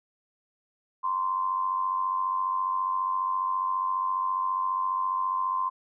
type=tone with amplitude modulation; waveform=sine; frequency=1040 Hz; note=C6; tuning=11 cents flat; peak=-22 dBFS; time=1.03-5.7 s; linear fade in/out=20 ms; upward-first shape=sine; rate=94.7 Hz; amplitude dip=60%; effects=none